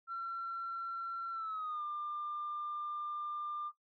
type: tone with pitch glide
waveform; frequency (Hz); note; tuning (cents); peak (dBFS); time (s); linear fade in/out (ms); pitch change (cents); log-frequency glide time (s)
sine; 1358 to 1195.9; F6 to D6; -49 to +31; -36; 0.07-3.72; 50; -220; 1.32-1.83
effects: noise-tail reverb RT60 0.1 s tail -18 dB re dry + tanh soft clip ceiling -33 dBFS